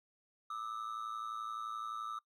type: ring-modulated tone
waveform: triangle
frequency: 1250 Hz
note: D#6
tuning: 8 cents sharp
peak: -34 dBFS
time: 0.5-2.19 s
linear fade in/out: 5 ms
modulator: 55.8 Hz
effects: noise-tail reverb RT60 0.1 s tail -23 dB re dry